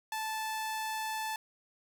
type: tone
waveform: sawtooth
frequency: 875 Hz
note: A5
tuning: 10 cents flat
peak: -30 dBFS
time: 0.12-1.36 s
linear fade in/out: 2 ms
effects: none